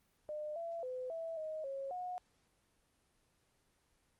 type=tone with pitch steps; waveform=sine; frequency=604 / 673 / 508 / 657 / 626 / 545 / 725 Hz; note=D5 / E5 / B4 / E5 / D#5 / C#5 / F#5; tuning=+48 / +36 / +49 / -6 / +10 / -29 / -35 cents; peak=-39 dBFS; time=0.29-2.18 s; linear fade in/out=0 ms; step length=270 ms; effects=pink hiss -75 dBFS RMS until 4.19 s + Opus 24 kbps